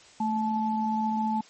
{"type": "tone pair together", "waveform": "sine", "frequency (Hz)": [220.2, 866.9], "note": ["A3", "A5"], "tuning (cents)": [2, -26], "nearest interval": "2 octaves", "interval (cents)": 2372, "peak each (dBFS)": -27, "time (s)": [0.2, 1.41], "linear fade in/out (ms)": 5, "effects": ["white hiss -53 dBFS RMS until 1.49 s", "MP3 32 kbps"]}